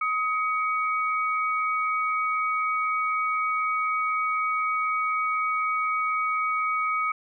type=tone pair together; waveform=sine; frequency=1261.6 / 2248 Hz; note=D#6 / C#7; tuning=+24 / +24 cents; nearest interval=minor seventh; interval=1000 cents; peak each=-24 / -29 dBFS; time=0.01-7.12 s; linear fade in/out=5 ms; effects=none